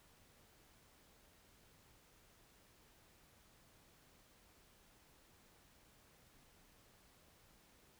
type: silence
effects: pink hiss -68 dBFS RMS until 7.99 s